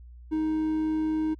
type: tone with amplitude modulation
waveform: triangle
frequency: 312.9 Hz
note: D#4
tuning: 10 cents sharp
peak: -21 dBFS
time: 0.31-1.35 s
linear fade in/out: 20 ms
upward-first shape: sine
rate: 104 Hz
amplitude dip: 25%
effects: added 60 Hz sine -44 dBFS peak until 1.39 s